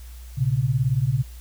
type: beating tone pair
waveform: sine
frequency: 118.6 / 136.6 Hz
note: A#2 / C#3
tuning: +30 / -25 cents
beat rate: 18 Hz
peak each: -22 / -21 dBFS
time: 0.37-1.23 s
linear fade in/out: 20 ms
effects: added 60 Hz sine -37 dBFS peak until 1.4 s + white hiss -51 dBFS RMS until 1.4 s